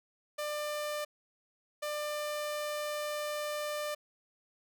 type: tone bursts at uneven times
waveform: sawtooth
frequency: 596 Hz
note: D5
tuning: 25 cents sharp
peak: -30 dBFS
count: 2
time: 0.38-1.05 / 1.82-3.95 s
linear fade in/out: 10 ms
effects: none